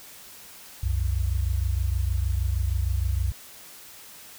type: tone pair together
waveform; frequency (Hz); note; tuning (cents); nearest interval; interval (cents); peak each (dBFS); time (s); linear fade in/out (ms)
sine; 63.8 / 90.23; C2 / F#2; -43 / -43; tritone; 600; -24 / -26; 0.83-3.32; 5
effects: white hiss -46 dBFS RMS until 4.38 s